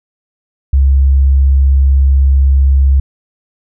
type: tone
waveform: sine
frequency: 67.9 Hz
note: C#2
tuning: 35 cents flat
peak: -5 dBFS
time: 0.73-3 s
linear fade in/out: 5 ms
effects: none